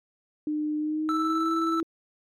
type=tone with pitch glide; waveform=sine; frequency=302.5 to 328 Hz; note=D#4 to E4; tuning=-49 to -9 cents; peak=-25 dBFS; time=0.47-1.83 s; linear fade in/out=2 ms; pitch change=+140 cents; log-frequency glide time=0.78-1.53 s
type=tone with tremolo; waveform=triangle; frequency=1321 Hz; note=E6; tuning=3 cents sharp; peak=-23 dBFS; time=1.09-1.8 s; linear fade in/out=0 ms; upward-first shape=square; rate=19 Hz; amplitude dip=25%
effects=MP3 64 kbps